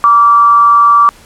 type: tone with frequency modulation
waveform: sine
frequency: 1159 Hz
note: D6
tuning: 23 cents flat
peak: -3 dBFS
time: 0.04-1.09 s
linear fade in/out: 0 ms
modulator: 215 Hz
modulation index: 0.25
effects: pink hiss -40 dBFS RMS until 1.25 s + low-pass 12000 Hz 12 dB/octave